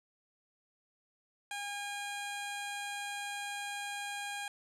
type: tone with low-pass filter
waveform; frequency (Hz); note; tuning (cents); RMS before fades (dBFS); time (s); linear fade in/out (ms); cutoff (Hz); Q
15% pulse; 812; G#5; -39; -40; 1.51-4.48; 2; 9800; 1.2
effects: none